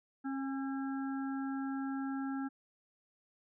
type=harmonic tone with a mistuned harmonic; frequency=270 Hz; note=C#4; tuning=45 cents flat; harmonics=1 / 3 / 5 / 6; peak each=-35 / -46 / -48 / -50 dBFS; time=0.24-2.49 s; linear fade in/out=20 ms; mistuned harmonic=3; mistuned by=+19 cents; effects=none